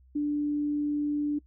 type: tone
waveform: sine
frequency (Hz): 293.7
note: D4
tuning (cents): 0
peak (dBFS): -25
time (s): 0.15-1.39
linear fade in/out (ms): 10
effects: noise-tail reverb RT60 0.1 s tail -23 dB re dry + added 64 Hz sine -55 dBFS peak until 1.46 s